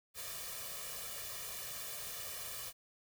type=noise with comb filter; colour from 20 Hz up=white; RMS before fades=-44 dBFS; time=0.14-2.73 s; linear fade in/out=50 ms; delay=1.7 ms; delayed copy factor=+0.8; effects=none